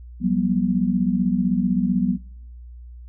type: tone cluster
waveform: sine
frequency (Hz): 179 / 194.8 / 241.9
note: F3 / G3 / B3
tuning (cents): +43 / -11 / -36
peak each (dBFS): -22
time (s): 0.2-2.18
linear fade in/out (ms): 50
effects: noise-tail reverb RT60 0.8 s tail -25 dB re dry + added 60 Hz sine -37 dBFS peak until 3.08 s